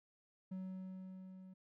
triangle tone with level ramp, 187.3 Hz, F#3, 21 cents sharp, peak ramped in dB -39 to -51 dBFS, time 0.51-1.54 s, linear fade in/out 10 ms, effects none

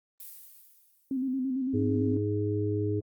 violet noise with exponential decay, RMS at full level -42 dBFS, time 0.2-1.54 s, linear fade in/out 2 ms, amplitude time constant 290 ms
sine tone with vibrato, 261.6 Hz, C4, in tune, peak -27 dBFS, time 1.11-2.17 s, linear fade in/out 2 ms, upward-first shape square, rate 8.9 Hz, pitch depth 49 cents each way
harmonic tone, 103.83 Hz, G#2, in tune, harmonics 1 / 3 / 4, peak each -29 / -32 / -31 dBFS, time 1.73-3.01 s, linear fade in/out 20 ms
effects Opus 32 kbps

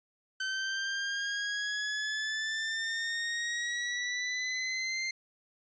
sawtooth exponential sweep, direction up, 1533 to 2100 Hz, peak -28 dBFS, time 0.4-5.11 s, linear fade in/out 5 ms, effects resampled to 16000 Hz

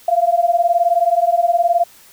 sine beating tone pair, 680 / 699 Hz, F5 / F5, -46 / +1 cents, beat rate 19 Hz, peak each -15 dBFS, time 0.08-1.84 s, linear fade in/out 5 ms, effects white hiss -46 dBFS RMS until 2.12 s

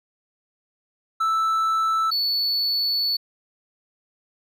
triangle tone pair in turn, 1318.5 / 4445 Hz, E6 / C#8, 0 / +4 cents, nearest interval octave + major sixth, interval 2104 cents, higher second, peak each -17 / -19 dBFS, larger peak first, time 1.2-2.11 / 2.11-3.17 s, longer second, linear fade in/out 10 ms, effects none

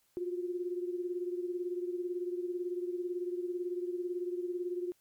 sine beating tone pair, 353.4 / 371.4 Hz, F4 / F#4, +21 / +7 cents, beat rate 18 Hz, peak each -34 / -40 dBFS, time 0.17-4.92 s, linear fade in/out 0 ms, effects white hiss -72 dBFS RMS until 5 s + MP3 96 kbps

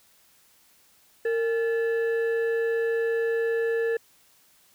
sine tone pair together, 458.7 / 1732 Hz, A#4 / A6, -28 / -28 cents, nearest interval octave + major seventh, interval 2300 cents, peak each -21 / -30 dBFS, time 1.25-3.97 s, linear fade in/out 5 ms, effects tanh soft clip ceiling -20 dBFS + white hiss -60 dBFS RMS until 4.74 s

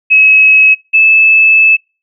sine tone pair in turn, 2567 / 2615 Hz, E7 / E7, -47 / -15 cents, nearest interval unison, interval 32 cents, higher second, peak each -3 dBFS, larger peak neither, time 0.1-0.75 / 0.93-1.77 s, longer second, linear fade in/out 20 ms, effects noise-tail reverb RT60 0.3 s tail -26 dB re dry

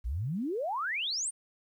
sine exponential sweep, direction up, 51.91 to 9397 Hz, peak -30 dBFS, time 0.04-1.31 s, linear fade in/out 20 ms, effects 11-bit

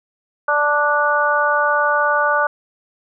harmonic tone, 293.7 Hz, D4, in tune, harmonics 2 / 3 / 4 / 5, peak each -20 / -21 / -19 / -18 dBFS, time 0.48-2.47 s, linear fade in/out 5 ms, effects none

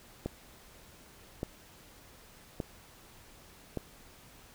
click train, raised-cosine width 2 ms, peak -20 dBFS, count 4, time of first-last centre 0.26-3.773 s, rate 0.854 Hz, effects pink hiss -56 dBFS RMS until 4.54 s

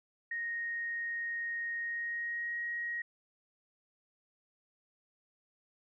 sine tone with pitch glide, 1864.7 to 1888.5 Hz, A#6 to A#6, 0 to +22 cents, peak -34 dBFS, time 0.31-3.02 s, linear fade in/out 5 ms, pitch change +22 cents, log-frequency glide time 1.79-2.6 s, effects none

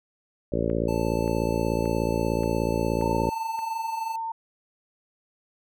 harmonic tone, 56.7 Hz, A#1, 47 cents flat, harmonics 1 / 2 / 3 / 4 / 5 / 6 / 7 / 8 / 9 / 10, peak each -32 / -32 / -32 / -32 / -32 / -32 / -32 / -32 / -32 / -32 dBFS, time 0.52-3.3 s, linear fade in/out 5 ms
click train, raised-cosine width 0.5 ms, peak -29 dBFS, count 6, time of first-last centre 0.7-3.59 s, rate 1.73 Hz
square tone, 880 Hz, A5, in tune, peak -35 dBFS, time 0.88-4.16 s, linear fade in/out 5 ms
sine tone with vibrato, 903 Hz, A5, 45 cents sharp, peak -28 dBFS, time 3.02-4.32 s, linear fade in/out 5 ms, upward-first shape sine, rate 9.6 Hz, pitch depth 10 cents each way
effects none

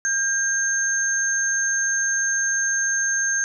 sine tone pair together, 1600 / 6363 Hz, G6 / G8, +35 / +25 cents, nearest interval 2 octaves, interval 2390 cents, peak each -22 dBFS, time 0.05-3.44 s, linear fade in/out 0 ms, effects none

